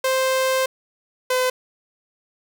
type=tone pair in turn; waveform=sawtooth; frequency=523.3 / 509 Hz; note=C5 / C5; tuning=0 / -48 cents; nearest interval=unison; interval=48 cents; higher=first; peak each=-14 dBFS; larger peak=neither; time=0.04-0.66 / 1.3-1.5 s; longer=first; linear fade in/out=5 ms; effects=none